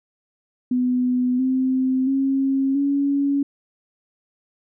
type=tone with pitch steps; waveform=sine; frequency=250 / 259.9 / 270.1 / 280.8 Hz; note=B3 / C4 / C#4 / C#4; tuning=+21 / -11 / -45 / +22 cents; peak=-17 dBFS; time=0.71-3.43 s; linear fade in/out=5 ms; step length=680 ms; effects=none